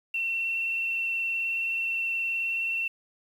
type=tone with vibrato; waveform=sine; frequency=2705 Hz; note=E7; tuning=44 cents sharp; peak=-26 dBFS; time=0.14-2.88 s; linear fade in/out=5 ms; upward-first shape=sine; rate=19 Hz; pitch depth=17 cents each way; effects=9-bit